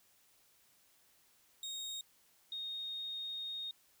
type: tone pair in turn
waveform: 30% pulse / sine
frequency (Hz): 3729 / 3712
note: A#7 / A#7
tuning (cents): 0 / -8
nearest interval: unison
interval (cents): 8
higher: first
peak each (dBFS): -38 / -39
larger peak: first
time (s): 1.63-2.01 / 2.52-3.71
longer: second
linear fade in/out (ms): 2
effects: white hiss -69 dBFS RMS until 4 s